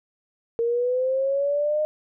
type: linear sweep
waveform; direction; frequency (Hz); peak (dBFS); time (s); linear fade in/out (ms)
sine; up; 460.2 to 615; -20; 0.59-1.85; 0
effects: none